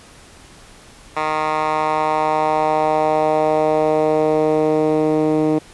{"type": "tone with band-pass filter sweep", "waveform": "10% pulse", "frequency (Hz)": 154.8, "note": "D#3", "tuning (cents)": -9, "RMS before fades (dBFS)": -17, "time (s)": [1.16, 5.59], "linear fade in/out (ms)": 10, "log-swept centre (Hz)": [1300, 330], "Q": 1.8, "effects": ["pink hiss -44 dBFS RMS until 5.73 s", "resampled to 24000 Hz"]}